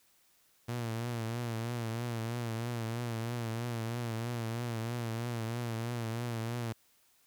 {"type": "tone with vibrato", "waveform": "sawtooth", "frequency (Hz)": 116.54, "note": "A#2", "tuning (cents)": 0, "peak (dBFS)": -30, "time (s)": [0.68, 6.73], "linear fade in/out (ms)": 10, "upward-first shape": "triangle", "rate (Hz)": 3.1, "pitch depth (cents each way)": 80, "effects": ["white hiss -68 dBFS RMS until 7.26 s"]}